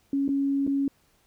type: tone with dropouts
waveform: sine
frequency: 277.2 Hz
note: C#4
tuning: in tune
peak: -22 dBFS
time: 0.13-0.88 s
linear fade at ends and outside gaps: 2 ms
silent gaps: 0.28-0.289 / 0.667-0.675 s
effects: pink hiss -65 dBFS RMS until 1.26 s